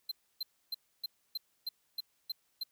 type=tone bursts; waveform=square; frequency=4112 Hz; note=C8; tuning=31 cents flat; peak=-34 dBFS; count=9; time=0.09-2.635 s; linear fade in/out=5 ms; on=25 ms; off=290 ms; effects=white hiss -75 dBFS RMS until 2.71 s